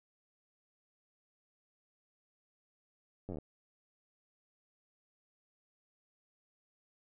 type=slowing click train; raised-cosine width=2 ms; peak=-29 dBFS; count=9; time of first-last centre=3.29-3.385 s; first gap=10 ms; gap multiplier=1.05; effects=none